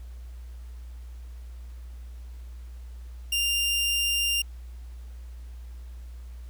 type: tone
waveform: sawtooth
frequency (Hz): 2794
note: F7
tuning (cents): 0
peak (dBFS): -20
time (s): 3.32-4.42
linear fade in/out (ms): 5
effects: added 60 Hz sine -38 dBFS peak until 6.49 s + pink hiss -60 dBFS RMS until 6.49 s